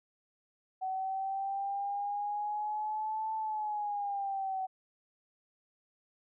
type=exponential two-way sweep; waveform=sine; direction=up then down; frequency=753 to 880 to 753 Hz; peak=-32 dBFS; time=0.81-4.67 s; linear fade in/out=20 ms; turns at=3.34 s; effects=none